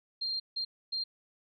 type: tone bursts at uneven times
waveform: sine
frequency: 4191 Hz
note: C8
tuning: 2 cents sharp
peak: -31 dBFS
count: 3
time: 0.21-0.4 / 0.56-0.65 / 0.92-1.04 s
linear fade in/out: 10 ms
effects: none